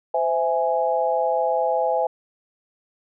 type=chord; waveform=sine; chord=C augmented; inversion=none; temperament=equal with one note detuned; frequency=514.6 / 659.3 / 830.6 Hz; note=C5 / E5 / G#5; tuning=-29 / 0 / 0 cents; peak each=-23 dBFS; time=0.14-2.07 s; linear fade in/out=5 ms; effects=none